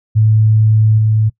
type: tone with level steps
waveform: sine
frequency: 108.9 Hz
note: A2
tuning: 17 cents flat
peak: -7 / -9 dBFS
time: 0.15-1.3 s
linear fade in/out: 20 ms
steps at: 0.98 s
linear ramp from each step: 5 ms
effects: noise-tail reverb RT60 0.1 s tail -21 dB re dry